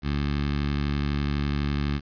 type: tone with notch filter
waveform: 15% pulse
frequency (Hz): 72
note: D2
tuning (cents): -34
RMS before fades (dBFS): -26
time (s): 0.02-2.01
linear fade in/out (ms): 50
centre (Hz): 650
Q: 0.9
effects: resampled to 11025 Hz + 9-bit